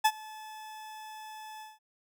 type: tone with ADSR envelope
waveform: 40% pulse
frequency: 865 Hz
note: A5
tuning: 30 cents flat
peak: -18 dBFS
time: 0.04-1.79 s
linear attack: 14 ms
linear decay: 55 ms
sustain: -24 dB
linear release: 180 ms
effects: none